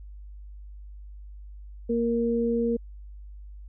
sine tone pair together, 233.1 / 466.9 Hz, A#3 / A#4, 0 / +3 cents, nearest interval octave, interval 1203 cents, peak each -25 dBFS, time 1.89-2.77 s, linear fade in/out 10 ms, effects added 50 Hz sine -40 dBFS peak until 3.68 s

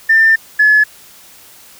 sine tone pair in turn, 1792 / 1710.3 Hz, A6 / A6, +31 / -50 cents, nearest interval minor second, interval 81 cents, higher first, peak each -5 dBFS, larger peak neither, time 0.09-0.36 / 0.59-0.84 s, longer first, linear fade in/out 10 ms, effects tanh soft clip ceiling -1 dBFS + white hiss -41 dBFS RMS until 1.79 s

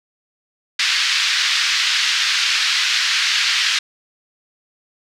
white band-pass noise, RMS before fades -18 dBFS, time 0.79-3.79 s, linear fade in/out 5 ms, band 1500 to 4900 Hz, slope 24 dB/octave, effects none

